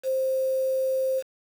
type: tone with quantisation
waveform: sine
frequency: 526 Hz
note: C5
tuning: 9 cents sharp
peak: -22 dBFS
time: 0.03-1.23 s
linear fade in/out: 50 ms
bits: 7
effects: none